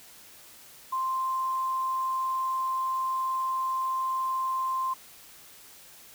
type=tone with quantisation; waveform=sine; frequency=1046.5 Hz; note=C6; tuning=in tune; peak=-26 dBFS; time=0.92-4.94 s; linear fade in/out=10 ms; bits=9; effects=white hiss -51 dBFS RMS until 6.14 s